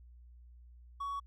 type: tone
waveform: triangle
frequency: 1121 Hz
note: C#6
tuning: 19 cents sharp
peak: -33 dBFS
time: 1-1.2 s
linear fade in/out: 10 ms
effects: tanh soft clip ceiling -29 dBFS + added 60 Hz sine -53 dBFS peak until 1.26 s